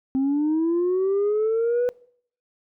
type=linear sweep; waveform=sine; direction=up; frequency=261.6 to 496.6 Hz; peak=-17 dBFS; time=0.15-1.89 s; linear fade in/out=0 ms; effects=noise-tail reverb RT60 0.6 s tail -24 dB re dry + tanh soft clip ceiling -17 dBFS